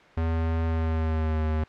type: tone with pitch glide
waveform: square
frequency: 81.7 to 78.1 Hz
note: E2 to D#2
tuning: -15 to +7 cents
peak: -24 dBFS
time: 0.17-1.64 s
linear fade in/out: 5 ms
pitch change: -78 cents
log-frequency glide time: 0.66-1.43 s
effects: white hiss -51 dBFS RMS until 1.68 s + low-pass 2000 Hz 12 dB/octave